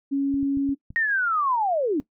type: tone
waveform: sine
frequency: 277.2 Hz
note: C#4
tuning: in tune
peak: -20 dBFS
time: 0.11-0.75 s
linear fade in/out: 20 ms
type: clicks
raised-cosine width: 5 ms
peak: -27 dBFS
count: 5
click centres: 0.341 / 0.429 / 0.572 / 0.691 / 0.905 s
type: linear sweep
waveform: sine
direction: down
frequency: 1879 to 266.1 Hz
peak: -20 dBFS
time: 0.96-2 s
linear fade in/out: 0 ms
effects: noise-tail reverb RT60 0.1 s tail -18 dB re dry